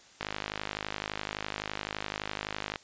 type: click train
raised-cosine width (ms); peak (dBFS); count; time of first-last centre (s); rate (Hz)
0.3; -16; 133; 0.21-2.758; 51.8
effects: white hiss -56 dBFS RMS until 2.83 s + resampled to 16000 Hz